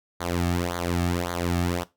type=tone with flanger; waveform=sawtooth; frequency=87.31 Hz; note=F2; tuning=in tune; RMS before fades=-26 dBFS; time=0.2-1.84 s; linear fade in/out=10 ms; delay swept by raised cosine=0.37 to 2.07 ms; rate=1.8 Hz; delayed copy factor=-0.85; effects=noise-tail reverb RT60 0.2 s tail -17 dB re dry